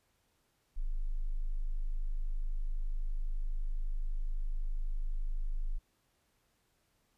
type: tone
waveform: sine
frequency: 25.96 Hz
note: G#0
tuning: in tune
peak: -30 dBFS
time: 0.76-5.79 s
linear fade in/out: 20 ms
effects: pink hiss -75 dBFS RMS until 7.17 s + resampled to 32000 Hz